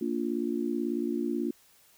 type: chord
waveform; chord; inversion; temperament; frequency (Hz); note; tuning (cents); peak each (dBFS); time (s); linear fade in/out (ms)
sine; Bb major; none; just; 233.1 / 291.4 / 349.6; Bb3 / D4 / F4; 0 / -13 / +2; -32 / -32 / -32; 0.01-1.51; 5
effects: white hiss -61 dBFS RMS until 1.97 s